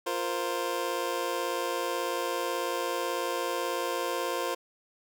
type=chord; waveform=25% pulse; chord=F suspended fourth; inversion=none; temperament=just; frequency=349.2 / 465.6 / 523.8 Hz; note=F4 / Bb4 / C5; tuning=0 / -2 / +2 cents; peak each=-31 / -31 / -29 dBFS; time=0.06-4.55 s; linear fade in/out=10 ms; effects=none